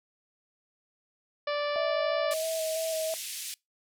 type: harmonic tone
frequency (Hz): 585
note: D5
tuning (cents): -7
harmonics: 1 / 2 / 3 / 4 / 5 / 6 / 7 / 8 / 9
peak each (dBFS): -29 / -35 / -39 / -41 / -43 / -45 / -46 / -47 / -48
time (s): 1.47-2.34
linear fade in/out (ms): 5
type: tone with vibrato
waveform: sine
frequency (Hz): 642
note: E5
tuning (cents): -46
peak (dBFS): -29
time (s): 1.76-3.14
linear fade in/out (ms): 0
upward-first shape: square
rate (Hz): 3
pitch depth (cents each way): 15
type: band-pass noise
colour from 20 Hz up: white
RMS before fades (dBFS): -38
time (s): 2.31-3.54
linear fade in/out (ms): 0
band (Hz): 2300 to 12000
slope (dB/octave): 24
effects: noise-tail reverb RT60 0.2 s tail -25 dB re dry